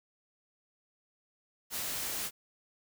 white noise, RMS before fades -36 dBFS, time 1.7-2.31 s, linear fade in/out 50 ms, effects none

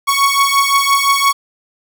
sawtooth beating tone pair, 1108.7 / 1114.5 Hz, C#6 / C#6, 0 / +9 cents, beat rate 5.8 Hz, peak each -10 dBFS, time 0.07-1.33 s, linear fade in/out 20 ms, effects none

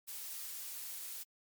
blue noise, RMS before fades -44 dBFS, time 0.07-1.24 s, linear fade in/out 20 ms, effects MP3 96 kbps

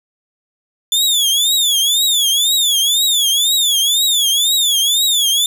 sawtooth tone with vibrato, 3488 Hz, A7, 16 cents flat, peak -9 dBFS, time 0.92-5.46 s, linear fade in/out 2 ms, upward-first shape triangle, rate 2 Hz, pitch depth 190 cents each way, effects none

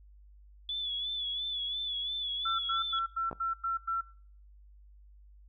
sine tone with vibrato, 3437 Hz, A7, 41 cents flat, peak -32 dBFS, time 0.69-2.99 s, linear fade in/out 2 ms, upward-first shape sine, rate 2.9 Hz, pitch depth 53 cents each way
sine tone bursts, 1349 Hz, E6, 40 cents sharp, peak -29 dBFS, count 7, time 2.45-4.012 s, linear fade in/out 10 ms, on 140 ms, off 97 ms
clicks, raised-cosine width 1 ms, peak -25 dBFS, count 2, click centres 3.313 / 3.329 s
effects noise-tail reverb RT60 0.5 s tail -22 dB re dry + added 50 Hz sine -53 dBFS peak until 5.48 s

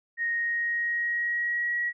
sine tone with pitch glide, 1864.7 to 1914.9 Hz, A#6 to A#6, 0 to +46 cents, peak -25 dBFS, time 0.17-1.93 s, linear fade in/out 50 ms, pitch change +46 cents, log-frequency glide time 0.29-1.82 s, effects none

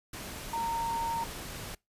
sine tone in noise, 922 Hz, A#5, 19 cents flat, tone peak -30 dBFS, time 0.53-1.24 s, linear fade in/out 5 ms, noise pink, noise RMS -41 dBFS, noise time 0.13-1.75 s, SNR +8 dB, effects noise-tail reverb RT60 0.2 s tail -24 dB re dry + resampled to 32000 Hz

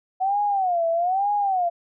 sine tone with vibrato, 740 Hz, F#5, in tune, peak -19 dBFS, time 0.2-1.7 s, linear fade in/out 20 ms, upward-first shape sine, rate 1.1 Hz, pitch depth 190 cents each way, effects none

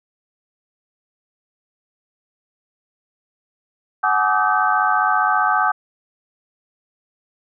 sine tone cluster, 743 / 847 / 1170 / 1265 / 1540 Hz, F#5 / G#5 / D6 / D#6 / G6, +7 / +34 / -7 / +28 / -31 cents, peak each -21 dBFS, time 4.03-5.72 s, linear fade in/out 10 ms, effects none

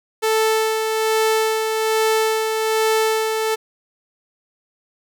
sawtooth tone with tremolo, 440 Hz, A4, in tune, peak -11 dBFS, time 0.22-3.56 s, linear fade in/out 20 ms, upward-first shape sine, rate 1.2 Hz, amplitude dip 40%, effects none

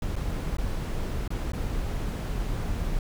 brown noise with dropouts, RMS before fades -29 dBFS, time 0.02-2.99 s, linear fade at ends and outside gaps 2 ms, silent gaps 0.157-0.163 / 0.569-0.583 / 1.278-1.304 / 1.52-1.533 s, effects none

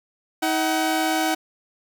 sawtooth tone pair together, 317.8 / 755 Hz, D#4 / F#5, +37 / +35 cents, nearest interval octave + minor third, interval 1498 cents, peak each -19 dBFS, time 0.42-1.35 s, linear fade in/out 10 ms, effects none

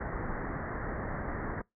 pink low-pass noise, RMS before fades -36 dBFS, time 0-1.62 s, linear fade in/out 10 ms, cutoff 2000 Hz, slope 96 dB/octave, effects noise-tail reverb RT60 0.2 s tail -26 dB re dry

